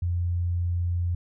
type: tone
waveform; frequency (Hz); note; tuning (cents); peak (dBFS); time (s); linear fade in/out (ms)
sine; 87.31; F2; 0; -23; 0.02-1.15; 5
effects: none